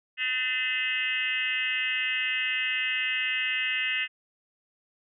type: tone with frequency modulation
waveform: sine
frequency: 2308 Hz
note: D7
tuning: 31 cents flat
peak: -25 dBFS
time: 0.17-4.08 s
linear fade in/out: 50 ms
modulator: 260 Hz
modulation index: 2.4
effects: none